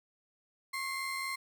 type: tone pair together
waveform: 35% pulse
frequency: 1085 / 2086 Hz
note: C#6 / C7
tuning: -37 / -6 cents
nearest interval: major seventh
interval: 1131 cents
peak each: -37 / -35 dBFS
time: 0.73-1.36 s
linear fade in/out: 10 ms
effects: none